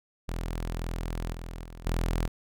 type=tone with level steps; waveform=sawtooth; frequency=41.82 Hz; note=E1; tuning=26 cents sharp; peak=-27 / -33 / -38 / -22 dBFS; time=0.28-2.28 s; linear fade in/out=10 ms; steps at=1.33 / 1.64 / 1.86 s; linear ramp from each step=2 ms; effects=none